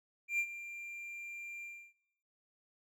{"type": "tone with ADSR envelope", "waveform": "triangle", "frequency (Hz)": 2380, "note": "D7", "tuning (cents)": 22, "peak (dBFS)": -27, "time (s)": [0.28, 1.94], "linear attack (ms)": 110, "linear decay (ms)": 67, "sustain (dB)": -14, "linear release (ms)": 310, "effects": ["noise-tail reverb RT60 1.0 s tail -24 dB re dry"]}